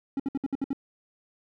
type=tone bursts; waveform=triangle; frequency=273.6 Hz; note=C#4; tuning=23 cents flat; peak=-23 dBFS; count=7; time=0.17-0.731 s; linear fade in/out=2 ms; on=27 ms; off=62 ms; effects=none